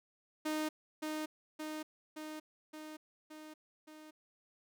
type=tone with echo; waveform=sawtooth; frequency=308.7 Hz; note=D#4; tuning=14 cents flat; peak=-30 dBFS; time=0.45-0.69 s; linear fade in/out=10 ms; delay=570 ms; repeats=6; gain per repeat=-3 dB; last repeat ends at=4.11 s; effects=none